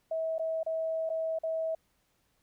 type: tone with dropouts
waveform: sine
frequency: 646 Hz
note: E5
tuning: 35 cents flat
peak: -29 dBFS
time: 0.11-1.75 s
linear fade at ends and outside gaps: 5 ms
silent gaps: 0.383-0.394 / 0.632-0.663 / 1.093-1.1 / 1.388-1.434 s
effects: pink hiss -73 dBFS RMS until 2.42 s